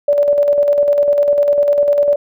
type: tone with tremolo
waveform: sine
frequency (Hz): 578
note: D5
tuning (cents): -28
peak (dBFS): -8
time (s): 0.08-2.16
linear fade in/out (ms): 5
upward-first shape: square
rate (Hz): 10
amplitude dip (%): 40
effects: none